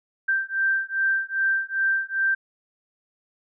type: beating tone pair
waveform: sine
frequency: 1568 / 1570.5 Hz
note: G6 / G6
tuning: 0 / +3 cents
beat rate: 2.5 Hz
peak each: -24 dBFS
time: 0.28-2.35 s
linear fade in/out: 10 ms
effects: none